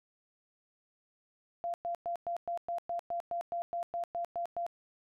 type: tone bursts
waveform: sine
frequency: 689 Hz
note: F5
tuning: 24 cents flat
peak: -32 dBFS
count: 15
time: 1.64-4.665 s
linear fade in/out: 0 ms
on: 99 ms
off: 110 ms
effects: none